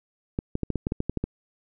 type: clicks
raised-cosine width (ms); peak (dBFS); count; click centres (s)
3; -13; 11; 0.389 / 0.554 / 0.633 / 0.703 / 0.757 / 0.869 / 0.921 / 1.004 / 1.096 / 1.173 / 1.24
effects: none